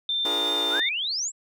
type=tone with pitch glide; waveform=sine; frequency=3577 to 3602 Hz; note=A7 to A7; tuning=+28 to +40 cents; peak=-23 dBFS; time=0.09-0.89 s; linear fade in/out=2 ms; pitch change=+12 cents; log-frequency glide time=0.24-0.33 s
type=chord; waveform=20% pulse; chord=Bb dominant seventh; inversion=first; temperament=equal with one note detuned; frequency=293.7 / 349.2 / 415.3 / 476.5 Hz; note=D4 / F4 / Ab4 / Bb4; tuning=0 / 0 / 0 / +38 cents; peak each=-30 dBFS; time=0.25-0.8 s; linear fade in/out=2 ms
type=exponential sweep; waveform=sine; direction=up; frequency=1305 to 7902 Hz; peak=-25 dBFS; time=0.7-1.32 s; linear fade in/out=50 ms
effects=none